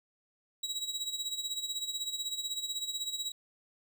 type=tone with tremolo; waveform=30% pulse; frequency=3865 Hz; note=B7; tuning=38 cents flat; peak=-29 dBFS; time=0.63-3.32 s; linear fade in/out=5 ms; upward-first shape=sine; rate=16 Hz; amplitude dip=70%; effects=none